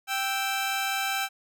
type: tone pair together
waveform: 15% pulse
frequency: 782.2 / 1318.5 Hz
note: G5 / E6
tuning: -4 / 0 cents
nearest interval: major sixth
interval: 904 cents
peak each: -21 / -26 dBFS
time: 0.07-1.29 s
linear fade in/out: 50 ms
effects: none